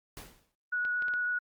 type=noise with exponential decay; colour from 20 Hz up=pink; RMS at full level=-42 dBFS; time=0.17-0.55 s; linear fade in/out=0 ms; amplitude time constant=81 ms
type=tone with vibrato; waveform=sine; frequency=1464 Hz; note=F#6; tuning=19 cents flat; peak=-28 dBFS; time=0.72-1.39 s; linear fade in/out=10 ms; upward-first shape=triangle; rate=9 Hz; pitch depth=8 cents each way
type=clicks; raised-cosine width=0.3 ms; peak=-29 dBFS; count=4; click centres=0.851 / 1.023 / 1.083 / 1.138 s
effects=Opus 48 kbps